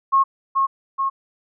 sine tone with echo, 1085 Hz, C#6, 37 cents flat, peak -12 dBFS, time 0.12-0.24 s, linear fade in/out 20 ms, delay 430 ms, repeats 2, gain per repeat -3 dB, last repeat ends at 1.1 s, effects none

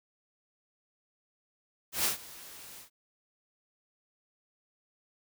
white noise with ADSR envelope, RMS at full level -27 dBFS, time 1.92-2.9 s, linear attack 130 ms, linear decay 120 ms, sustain -21 dB, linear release 110 ms, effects none

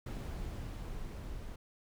brown noise with level ramp, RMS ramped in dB -39 to -44 dBFS, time 0.06-1.56 s, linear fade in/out 5 ms, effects none

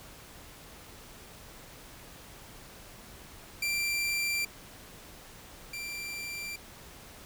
sawtooth tone pair in turn, 2359 / 2359 Hz, D7 / D7, +7 / +7 cents, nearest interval unison, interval 0 cents, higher neither, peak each -25 / -33 dBFS, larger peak first, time 3.62-4.45 / 5.73-6.56 s, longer neither, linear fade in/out 5 ms, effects pink hiss -50 dBFS RMS until 7.25 s

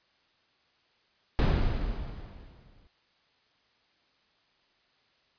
brown noise with exponential decay, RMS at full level -20 dBFS, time 1.39-2.87 s, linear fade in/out 0 ms, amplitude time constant 320 ms, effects white hiss -68 dBFS RMS until 5.38 s + resampled to 11025 Hz

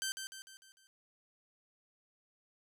10% pulse tone with echo, 1554 Hz, G6, 16 cents flat, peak -26 dBFS, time 0.02-0.12 s, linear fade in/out 0 ms, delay 150 ms, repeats 5, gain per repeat -6 dB, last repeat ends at 0.87 s, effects none

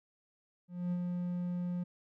triangle tone with ADSR envelope, 177.2 Hz, F3, 25 cents sharp, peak -28 dBFS, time 0.68-1.84 s, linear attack 240 ms, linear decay 50 ms, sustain -3 dB, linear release 12 ms, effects none

